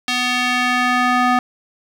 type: tone with band-pass filter sweep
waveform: square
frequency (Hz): 248.6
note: B3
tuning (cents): +12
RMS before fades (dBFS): -17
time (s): 0.08-1.39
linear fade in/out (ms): 2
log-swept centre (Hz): 3300 to 1100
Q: 1.2
effects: 8-bit